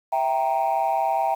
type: chord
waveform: sine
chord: E diminished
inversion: none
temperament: equal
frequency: 659.3 / 784 / 932.3 Hz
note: E5 / G5 / Bb5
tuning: 0 / 0 / 0 cents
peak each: -24 / -21 / -24 dBFS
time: 0.12-1.35 s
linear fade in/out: 10 ms
effects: tanh soft clip ceiling -15 dBFS + 8-bit